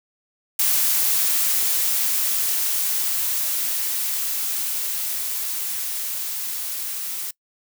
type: noise with level ramp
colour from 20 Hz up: blue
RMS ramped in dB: -19 to -29 dBFS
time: 0.59-7.31 s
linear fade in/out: 5 ms
effects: noise-tail reverb RT60 0.1 s tail -23 dB re dry